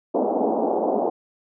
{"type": "band-pass noise", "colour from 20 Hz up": "white", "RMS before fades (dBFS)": -22, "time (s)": [0.14, 1.1], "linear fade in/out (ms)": 10, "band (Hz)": [220, 820], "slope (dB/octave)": 48, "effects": []}